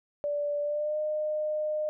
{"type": "tone with pitch glide", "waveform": "sine", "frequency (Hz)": [583, 610.2], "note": ["D5", "D#5"], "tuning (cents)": [-13, -34], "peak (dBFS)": -27, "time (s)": [0.24, 1.89], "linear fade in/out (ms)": 0, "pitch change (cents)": 79, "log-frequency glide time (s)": [0.61, 0.98], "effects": []}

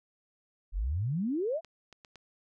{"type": "exponential sweep", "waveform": "sine", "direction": "up", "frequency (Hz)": [40.08, 698.5], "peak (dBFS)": -28, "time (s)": [0.72, 1.61], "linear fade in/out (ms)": 50}
{"type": "clicks", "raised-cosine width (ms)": 0.2, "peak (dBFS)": -33, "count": 4, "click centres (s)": [1.647, 1.927, 2.048, 2.157]}
{"effects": []}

